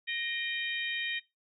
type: harmonic tone with a mistuned harmonic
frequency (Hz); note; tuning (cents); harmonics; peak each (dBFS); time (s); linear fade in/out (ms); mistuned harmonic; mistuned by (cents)
622.3; D#5; 0; 3 / 4 / 5 / 6; -36 / -37 / -38 / -39; 0.07-1.2; 20; 4; -62
effects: noise-tail reverb RT60 0.2 s tail -18 dB re dry